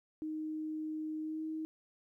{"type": "tone with pitch glide", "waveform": "sine", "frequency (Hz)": [311.1, 315.4], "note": ["D#4", "D#4"], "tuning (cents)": [0, 24], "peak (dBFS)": -36, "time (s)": [0.22, 1.65], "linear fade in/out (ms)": 0, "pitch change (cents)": 24, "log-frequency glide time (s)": [1.21, 1.43], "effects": ["13-bit"]}